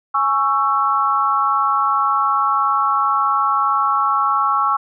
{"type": "chord", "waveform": "sine", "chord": "C# minor", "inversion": "second", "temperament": "just", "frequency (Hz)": [831.5, 1108.7, 1330.5], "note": ["G#5", "C#6", "E6"], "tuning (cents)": [2, 0, 16], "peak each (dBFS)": [-22, -17, -18], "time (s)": [0.14, 4.77], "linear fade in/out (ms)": 10, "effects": []}